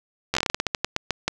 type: slowing click train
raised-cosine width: 0.2 ms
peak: -5 dBFS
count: 16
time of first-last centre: 0.34-1.28 s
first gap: 12 ms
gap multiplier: 1.21
effects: none